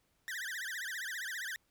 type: tone with vibrato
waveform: 40% pulse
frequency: 1730 Hz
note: A6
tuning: 30 cents flat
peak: -37 dBFS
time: 0.28-1.56 s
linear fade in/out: 0 ms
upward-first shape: triangle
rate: 15 Hz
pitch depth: 270 cents each way
effects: pink hiss -75 dBFS RMS until 1.7 s